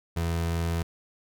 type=tone; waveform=30% pulse; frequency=83.8 Hz; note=E2; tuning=29 cents sharp; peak=-23 dBFS; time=0.16-0.83 s; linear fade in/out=10 ms; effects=none